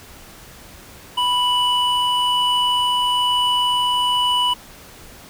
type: tone pair together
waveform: triangle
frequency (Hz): 986.3 / 2960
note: B5 / F#7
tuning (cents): -3 / 0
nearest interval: octave + perfect fifth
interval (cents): 1903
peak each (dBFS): -17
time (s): 1.17-4.54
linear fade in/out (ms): 10
effects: pink hiss -42 dBFS RMS until 5.29 s